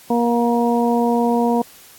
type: harmonic tone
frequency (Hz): 236.8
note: A#3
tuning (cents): +27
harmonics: 1 / 2 / 3 / 4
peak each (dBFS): -17 / -20 / -22 / -23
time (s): 0.1-1.62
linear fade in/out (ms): 5
effects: white hiss -45 dBFS RMS until 1.98 s + AAC 64 kbps